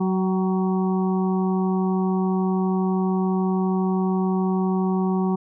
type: harmonic tone with a mistuned harmonic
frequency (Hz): 187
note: F#3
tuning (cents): +19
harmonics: 1 / 2 / 4 / 5 / 6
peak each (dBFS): -20 / -26 / -32 / -34 / -36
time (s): 0-5.36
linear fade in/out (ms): 10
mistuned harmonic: 4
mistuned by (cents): +28
effects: none